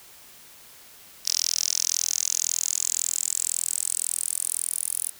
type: tone with high-pass filter sweep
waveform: 10% pulse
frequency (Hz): 41.9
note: E1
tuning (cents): +29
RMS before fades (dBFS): -27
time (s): 1.25-5.1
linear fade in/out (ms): 10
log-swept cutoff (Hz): 5400 to 10000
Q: 5.3
effects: white hiss -49 dBFS RMS until 5.19 s